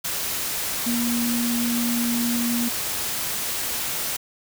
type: tone in noise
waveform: sine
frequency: 237.4 Hz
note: A#3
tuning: 32 cents sharp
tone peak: -22 dBFS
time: 0.86-2.69 s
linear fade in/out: 10 ms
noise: white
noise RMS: -27 dBFS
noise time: 0.04-4.17 s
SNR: +2 dB
effects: none